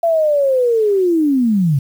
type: linear sweep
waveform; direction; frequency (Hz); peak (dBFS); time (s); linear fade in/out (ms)
sine; down; 682 to 130; -11; 0.03-1.79; 5
effects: 7-bit